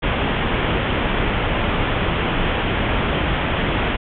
pink low-pass noise, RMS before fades -20 dBFS, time 0.02-3.97 s, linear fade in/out 20 ms, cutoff 3400 Hz, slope 96 dB/octave, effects none

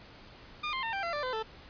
20% pulse tone with pitch steps, 1212 / 1049 / 908 / 785.9 / 680.2 / 588.7 / 509.6 / 441.1 Hz, D#6 / C6 / A#5 / G5 / F5 / D5 / C5 / A4, -46 / +4 / -46 / +4 / -46 / +4 / -46 / +4 cents, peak -27 dBFS, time 0.63-1.43 s, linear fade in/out 10 ms, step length 100 ms, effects pink hiss -52 dBFS RMS until 1.69 s + resampled to 11025 Hz

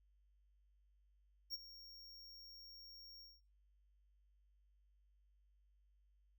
square tone with ADSR envelope, 5540 Hz, F8, 15 cents flat, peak -40 dBFS, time 1.5-3.41 s, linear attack 40 ms, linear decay 27 ms, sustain -16 dB, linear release 200 ms, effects noise-tail reverb RT60 0.3 s tail -23 dB re dry + added 50 Hz sine -70 dBFS peak until 6.38 s

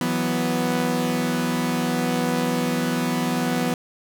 sawtooth chord, E suspended second, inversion none, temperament equal, 164.81 / 185 / 246.9 Hz, E3 / F#3 / B3, 0 / 0 / 0 cents, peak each -23 / -24 / -19 dBFS, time 0.01-3.74 s, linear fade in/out 2 ms, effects none

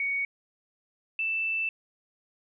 sine tone pair in turn, 2234 / 2652 Hz, C#7 / E7, +13 / +10 cents, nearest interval minor third, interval 297 cents, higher second, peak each -26 dBFS, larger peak neither, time 0-0.25 / 1.19-1.69 s, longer second, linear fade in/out 2 ms, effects none

